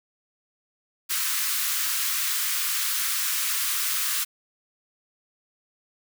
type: high-pass noise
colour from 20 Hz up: white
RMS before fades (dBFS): -26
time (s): 1.09-4.25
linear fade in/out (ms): 20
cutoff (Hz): 1100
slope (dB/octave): 48
effects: none